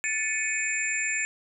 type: tone cluster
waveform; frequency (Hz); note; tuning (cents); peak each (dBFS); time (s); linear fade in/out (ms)
sine; 1752 / 2233 / 2505 / 7220; A6 / C#7 / D#7 / A8; -8 / +12 / +11 / +44; -31; 0.04-1.25; 0
effects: none